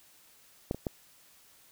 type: clicks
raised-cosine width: 2 ms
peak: -16 / -24 / -17 dBFS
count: 3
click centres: 0.711 / 0.746 / 0.868 s
effects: white hiss -60 dBFS RMS until 1.71 s